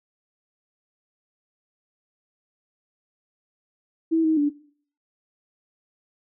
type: tone with pitch steps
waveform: sine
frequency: 325.3 / 316.6 / 290.9 Hz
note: E4 / D#4 / D4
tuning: -23 / +30 / -16 cents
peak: -17 dBFS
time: 4.11-4.5 s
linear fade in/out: 20 ms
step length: 130 ms
effects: noise-tail reverb RT60 0.5 s tail -19 dB re dry